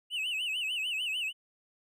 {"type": "tone with vibrato", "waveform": "triangle", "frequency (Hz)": 2776, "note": "F7", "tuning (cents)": -11, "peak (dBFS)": -29, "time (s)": [0.1, 1.33], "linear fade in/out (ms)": 50, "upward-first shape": "sine", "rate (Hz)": 6.7, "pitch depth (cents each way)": 160, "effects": []}